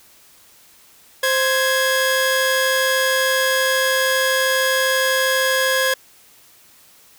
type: tone pair together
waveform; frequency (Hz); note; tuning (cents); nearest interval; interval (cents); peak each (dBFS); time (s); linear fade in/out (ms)
sawtooth; 523.3 / 1662.5; C5 / G#6; 0 / +1; octave + minor sixth; 2001; -15; 1.23-5.94; 5
effects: white hiss -50 dBFS RMS until 7.18 s